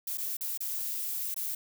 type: noise with dropouts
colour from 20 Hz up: violet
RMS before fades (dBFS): -34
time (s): 0.07-1.55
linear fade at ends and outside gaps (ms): 5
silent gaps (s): 0.174-0.181 / 0.369-0.408 / 0.576-0.604 / 1.343-1.362
effects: none